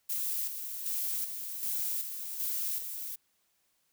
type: noise with tremolo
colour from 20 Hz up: violet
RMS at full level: -33 dBFS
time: 0.09-3.16 s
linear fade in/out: 10 ms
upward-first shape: square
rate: 1.3 Hz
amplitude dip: 50%
effects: white hiss -74 dBFS RMS until 3.92 s